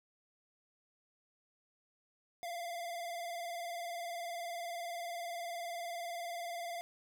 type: tone with vibrato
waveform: square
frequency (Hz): 690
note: F5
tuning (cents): -21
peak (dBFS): -40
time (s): 2.43-6.81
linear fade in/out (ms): 0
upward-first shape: sine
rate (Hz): 20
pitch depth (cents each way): 58
effects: none